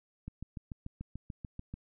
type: click train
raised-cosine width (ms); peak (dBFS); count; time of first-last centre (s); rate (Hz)
5; -28; 11; 0.28-1.74; 6.85
effects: none